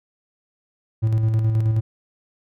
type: tone with tremolo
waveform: triangle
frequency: 110.6 Hz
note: A2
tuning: 9 cents sharp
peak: -13 dBFS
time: 1.02-1.81 s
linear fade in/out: 20 ms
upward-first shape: square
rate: 9.4 Hz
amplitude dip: 35%
effects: none